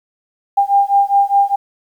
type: beating tone pair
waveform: sine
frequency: 797 / 801.9 Hz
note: G5 / G5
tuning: +28 / +39 cents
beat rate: 4.9 Hz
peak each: -13 dBFS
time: 0.57-1.56 s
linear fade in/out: 10 ms
effects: 8-bit